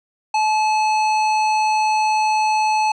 triangle tone with hard clipping, 862 Hz, A5, 36 cents flat, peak -17 dBFS, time 0.34-2.92 s, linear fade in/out 5 ms, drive 17 dB, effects resampled to 22050 Hz

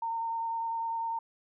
sine tone with vibrato, 914 Hz, A#5, 34 cents flat, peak -30 dBFS, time 0.02-1.19 s, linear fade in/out 5 ms, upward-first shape sine, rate 10 Hz, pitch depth 11 cents each way, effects none

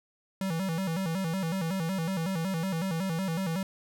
square tone with vibrato, 177.1 Hz, F3, 24 cents sharp, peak -29 dBFS, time 0.41-3.63 s, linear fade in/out 2 ms, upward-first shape square, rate 5.4 Hz, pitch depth 140 cents each way, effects none

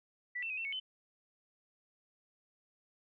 sine tone with pitch steps, 1966 / 2681 / 2519 / 2691 / 2214 / 3046 Hz, B6 / E7 / D#7 / E7 / C#7 / F#7, -8 / +29 / +21 / +35 / -3 / +50 cents, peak -36 dBFS, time 0.35-0.8 s, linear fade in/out 10 ms, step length 75 ms, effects none

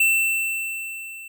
square tone with level ramp, 2680 Hz, E7, 28 cents sharp, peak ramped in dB -15 to -37 dBFS, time 0-1.28 s, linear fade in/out 5 ms, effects none

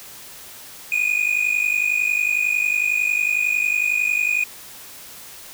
triangle tone pair together, 2438 / 2489 Hz, D#7 / D#7, -36 / 0 cents, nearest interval unison, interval 36 cents, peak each -19 dBFS, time 0.92-4.44 s, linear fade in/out 2 ms, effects white hiss -40 dBFS RMS until 5.53 s

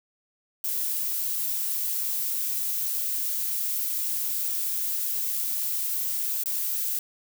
violet noise with dropouts, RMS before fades -28 dBFS, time 0.64-6.99 s, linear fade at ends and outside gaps 2 ms, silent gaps 6.437-6.458 s, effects none

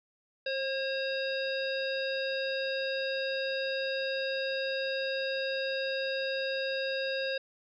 harmonic tone with a mistuned harmonic, 540 Hz, C#5, 45 cents flat, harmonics 1 / 3 / 5 / 7 / 9, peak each -32 / -37 / -39 / -40 / -42 dBFS, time 0.46-7.38 s, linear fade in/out 5 ms, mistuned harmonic 1, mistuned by -19 cents, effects none

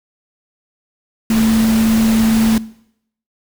sine tone in noise, 222.7 Hz, A3, 21 cents sharp, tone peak -11 dBFS, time 1.3-2.58 s, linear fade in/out 2 ms, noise pink, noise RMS -23 dBFS, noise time 1.3-2.58 s, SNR +9 dB, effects noise-tail reverb RT60 0.7 s tail -19 dB re dry

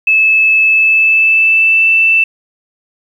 sine tone with pitch glide, 2609 to 2656 Hz, E7 to E7, -18 to +12 cents, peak -6 dBFS, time 0.07-2.24 s, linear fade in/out 5 ms, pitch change +30 cents, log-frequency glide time 0.65-1.9 s, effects 7-bit

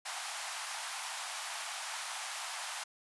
pink high-pass noise, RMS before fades -40 dBFS, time 0.05-2.84 s, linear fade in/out 10 ms, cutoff 710 Hz, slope 48 dB/octave, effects resampled to 24000 Hz

